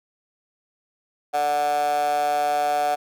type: tone with high-pass filter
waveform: 15% pulse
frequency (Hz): 146.83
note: D3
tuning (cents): 0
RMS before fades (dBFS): -22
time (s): 1.33-2.96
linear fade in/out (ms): 20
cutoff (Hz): 710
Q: 9.4
effects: none